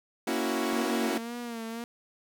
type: chord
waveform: sawtooth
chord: F# dominant seventh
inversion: first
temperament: equal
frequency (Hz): 233.1 / 277.2 / 329.6 / 370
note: A#3 / C#4 / E4 / F#4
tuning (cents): 0 / 0 / 0 / 0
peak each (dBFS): -29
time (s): 0.27-1.18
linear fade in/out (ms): 5
type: tone with vibrato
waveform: sawtooth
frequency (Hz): 233.1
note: A#3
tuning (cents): 0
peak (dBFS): -31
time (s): 0.73-1.84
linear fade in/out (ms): 0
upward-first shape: sine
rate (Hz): 1.9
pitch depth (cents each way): 60
effects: none